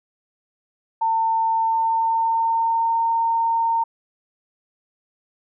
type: tone with pitch glide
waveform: sine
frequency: 900 to 915.7 Hz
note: A5 to A#5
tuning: +39 to -31 cents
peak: -17 dBFS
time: 1.01-3.84 s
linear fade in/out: 10 ms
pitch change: +30 cents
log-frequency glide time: 1.54-3 s
effects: none